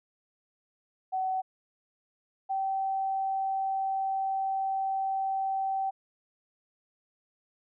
sine tone pair in turn, 755 / 773.1 Hz, F#5 / G5, +35 / -24 cents, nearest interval unison, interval 41 cents, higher second, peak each -27 dBFS, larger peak neither, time 1.12-1.42 / 2.49-5.91 s, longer second, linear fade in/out 20 ms, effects none

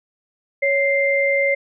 sine tone pair together, 554.8 / 2093 Hz, C#5 / C7, +1 / 0 cents, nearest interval octave + major seventh, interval 2299 cents, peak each -18 dBFS, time 0.62-1.55 s, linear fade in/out 10 ms, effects none

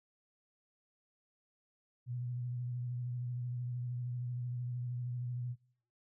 sine tone with vibrato, 122.8 Hz, B2, 9 cents flat, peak -36 dBFS, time 2.06-5.56 s, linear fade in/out 50 ms, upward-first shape triangle, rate 13 Hz, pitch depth 39 cents each way, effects noise-tail reverb RT60 0.6 s tail -23 dB re dry

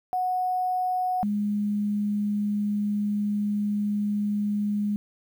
sine tone pair in turn, 735 / 206.7 Hz, F#5 / G#3, -12 / -8 cents, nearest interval octave + minor seventh, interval 2196 cents, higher first, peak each -23 dBFS, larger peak neither, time 0.13-1.23 / 1.23-4.96 s, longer second, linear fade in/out 0 ms, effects 9-bit

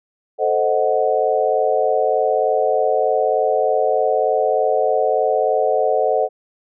sine chord, A diminished seventh, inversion none, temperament equal, 440 / 523.3 / 622.3 / 740 Hz, A4 / C5 / Eb5 / Gb5, 0 / 0 / 0 / 0 cents, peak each -20 dBFS, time 0.38-6.29 s, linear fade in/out 50 ms, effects none

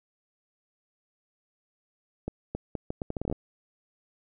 accelerating click train, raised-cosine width 2 ms, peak -18 dBFS, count 13, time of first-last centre 2.28-3.326 s, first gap 270 ms, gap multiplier 0.75, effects none

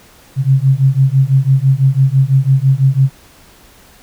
sine beating tone pair, 131.6 / 137.6 Hz, C3 / C#3, +10 / -12 cents, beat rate 6 Hz, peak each -11 dBFS, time 0.36-3.1 s, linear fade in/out 50 ms, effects pink hiss -44 dBFS RMS until 4.02 s

